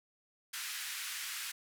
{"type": "band-pass noise", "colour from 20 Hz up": "pink", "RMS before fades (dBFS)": -41, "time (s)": [0.53, 1.52], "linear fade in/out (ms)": 10, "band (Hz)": [1500, 15000], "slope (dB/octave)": 24, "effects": []}